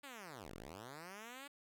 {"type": "linear two-way sweep", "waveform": "5% pulse", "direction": "down then up", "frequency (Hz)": [293.7, 36.71, 289.9], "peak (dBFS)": -38, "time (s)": [0.03, 1.48], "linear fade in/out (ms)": 10, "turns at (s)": 0.54, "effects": []}